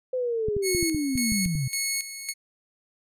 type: linear sweep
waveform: sine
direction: down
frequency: 517 to 123.47 Hz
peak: -24 dBFS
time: 0.13-1.68 s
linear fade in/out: 5 ms
type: clicks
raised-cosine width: 5 ms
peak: -19 dBFS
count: 9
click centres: 0.485 / 0.566 / 0.749 / 0.828 / 0.947 / 1.155 / 1.321 / 1.46 / 1.553 s
type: tone with tremolo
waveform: 10% pulse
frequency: 2192 Hz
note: C#7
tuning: 20 cents flat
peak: -16 dBFS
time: 0.62-2.34 s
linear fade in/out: 50 ms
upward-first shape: square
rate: 1.8 Hz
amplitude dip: 70%
effects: resampled to 32000 Hz